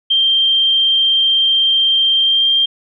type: tone with pitch glide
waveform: sine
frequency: 3164 to 3184 Hz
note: G7 to G7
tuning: +15 to +26 cents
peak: -10 dBFS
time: 0.1-2.66 s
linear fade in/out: 10 ms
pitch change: +11 cents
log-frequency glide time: 2.19-2.48 s
effects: none